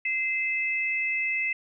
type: tone pair together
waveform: sine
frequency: 2071 / 2609 Hz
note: C7 / E7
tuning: -18 / -18 cents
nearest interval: major third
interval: 400 cents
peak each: -27 / -28 dBFS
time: 0.05-1.53 s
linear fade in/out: 5 ms
effects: none